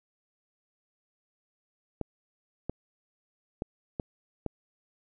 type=clicks; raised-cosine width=2 ms; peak=-18 dBFS; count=5; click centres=2.013 / 2.696 / 3.621 / 3.998 / 4.463 s; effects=none